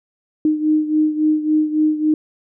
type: beating tone pair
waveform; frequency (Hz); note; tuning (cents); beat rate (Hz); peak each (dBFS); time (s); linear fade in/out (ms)
sine; 306.8 / 310.4; D#4 / D#4; -24 / -4; 3.6; -15 / -20; 0.45-2.14; 2
effects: none

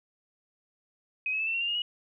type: tone with pitch steps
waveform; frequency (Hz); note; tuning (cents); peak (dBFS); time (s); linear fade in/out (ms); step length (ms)
sine; 2522 / 2574 / 2626 / 2680 / 2734 / 2790 / 2847 / 2905; D#7 / E7 / E7 / E7 / F7 / F7 / F7 / F#7; +23 / -42 / -7 / +28 / -37 / -2 / +33 / -32; -27; 1.26-1.82; 2; 70
effects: none

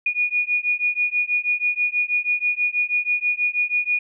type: beating tone pair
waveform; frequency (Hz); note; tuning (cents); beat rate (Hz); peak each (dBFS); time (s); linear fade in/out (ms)
sine; 2449 / 2455.2; D#7 / D#7; -28 / -24; 6.2; -22; 0.06-3.99; 5
effects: none

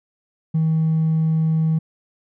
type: tone with hard clipping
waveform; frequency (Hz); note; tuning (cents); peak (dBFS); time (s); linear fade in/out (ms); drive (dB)
sine; 159.7; D#3; +45; -16; 0.54-1.79; 10; 1
effects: none

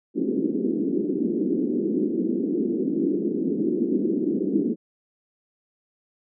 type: band-pass noise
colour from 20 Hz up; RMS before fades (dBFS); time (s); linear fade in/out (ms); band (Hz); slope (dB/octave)
white; -24; 0.14-4.76; 50; 200 to 380; 48
effects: none

